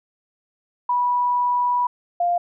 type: tone pair in turn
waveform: sine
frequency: 979 / 699.3 Hz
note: B5 / F5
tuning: -15 / +2 cents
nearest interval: tritone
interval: 583 cents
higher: first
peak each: -17 dBFS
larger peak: neither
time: 0.89-1.87 / 2.2-2.38 s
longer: first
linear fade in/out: 5 ms
effects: none